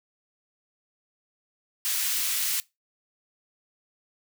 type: high-pass noise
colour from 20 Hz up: white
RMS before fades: -27 dBFS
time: 1.85-2.6 s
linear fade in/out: 0 ms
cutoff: 1900 Hz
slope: 12 dB/octave
effects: noise-tail reverb RT60 0.2 s tail -21 dB re dry